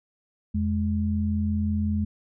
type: tone pair together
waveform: sine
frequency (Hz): 84.6 / 210.1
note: E2 / G#3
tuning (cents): +45 / +20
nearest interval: octave + major third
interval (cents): 1575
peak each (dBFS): -25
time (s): 0.54-2.05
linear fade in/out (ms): 10
effects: none